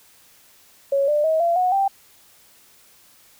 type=tone with pitch steps; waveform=sine; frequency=554.4 / 594.2 / 636.8 / 682.5 / 731.5 / 784 Hz; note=C#5 / D5 / D#5 / F5 / F#5 / G5; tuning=0 / +20 / +40 / -40 / -20 / 0 cents; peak=-16 dBFS; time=0.92-1.88 s; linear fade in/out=5 ms; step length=160 ms; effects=white hiss -53 dBFS RMS until 3.39 s